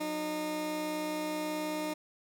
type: tone pair together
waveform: 20% pulse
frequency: 182.58 / 306.4 Hz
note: F#3 / D#4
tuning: -23 / -27 cents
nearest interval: major sixth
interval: 896 cents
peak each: -40 / -28 dBFS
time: 0-1.94 s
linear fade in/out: 10 ms
effects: none